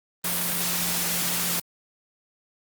sine tone in noise, 174.61 Hz, F3, in tune, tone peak -35 dBFS, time 0.24-1.6 s, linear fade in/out 5 ms, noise white, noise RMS -26 dBFS, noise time 0.24-1.6 s, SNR -12 dB, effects high-pass 100 Hz 12 dB/octave + Opus 32 kbps

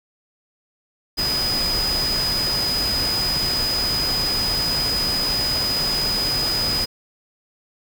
sine tone in noise, 4978 Hz, D#8, in tune, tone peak -20 dBFS, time 1.17-6.86 s, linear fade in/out 20 ms, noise pink, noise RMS -27 dBFS, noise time 1.17-6.86 s, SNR +4 dB, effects none

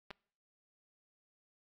clicks, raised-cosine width 0.3 ms, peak -29 dBFS, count 2, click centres 0.106 / 0.111 s, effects noise-tail reverb RT60 0.6 s tail -26 dB re dry + AAC 32 kbps

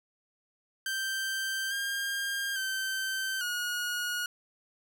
sawtooth tone with pitch steps, 1565 / 1607 / 1549 / 1446 Hz, G6 / G6 / G6 / F#6, -3 / +43 / -21 / -40 cents, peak -27 dBFS, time 0.86-4.26 s, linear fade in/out 2 ms, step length 850 ms, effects none

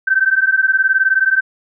sine beating tone pair, 1538 / 1557 Hz, G6 / G6, -33 / -12 cents, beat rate 19 Hz, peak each -14 dBFS, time 0.07-1.41 s, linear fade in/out 10 ms, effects none

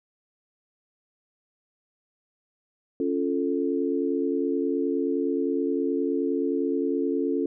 sine chord, Db augmented, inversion none, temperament equal with one note detuned, 277.2 / 346.8 / 440 Hz, Db4 / F4 / A4, 0 / -12 / 0 cents, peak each -26 / -28 / -28 dBFS, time 3-7.46 s, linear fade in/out 2 ms, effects none

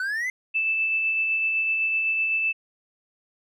triangle exponential sweep, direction up, 1480 to 2093 Hz, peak -23 dBFS, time 0-0.3 s, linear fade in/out 2 ms
sine tone with tremolo, 2637 Hz, E7, in tune, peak -20 dBFS, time 0.54-2.53 s, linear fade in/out 20 ms, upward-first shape sine, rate 7.9 Hz, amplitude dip 25%
effects none

